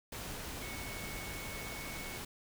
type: tone in noise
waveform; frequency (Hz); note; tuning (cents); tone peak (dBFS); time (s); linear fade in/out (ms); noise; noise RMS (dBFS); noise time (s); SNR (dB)
sine; 2211; C#7; -5; -47; 0.62-2.18; 5; pink; -43; 0.12-2.25; -7
effects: none